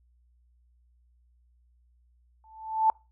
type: tone with exponential growth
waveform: sine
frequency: 880 Hz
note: A5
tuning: in tune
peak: -16 dBFS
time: 2.44-2.9 s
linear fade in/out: 1 ms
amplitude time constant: 100 ms
effects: noise-tail reverb RT60 0.3 s tail -26 dB re dry + added 60 Hz sine -61 dBFS peak until 3.11 s